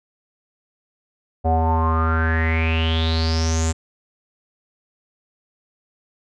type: tone with low-pass filter sweep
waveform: square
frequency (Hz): 81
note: E2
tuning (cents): -30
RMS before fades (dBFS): -19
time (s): 1.44-3.73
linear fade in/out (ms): 20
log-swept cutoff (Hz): 670 to 7600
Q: 9.4
effects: none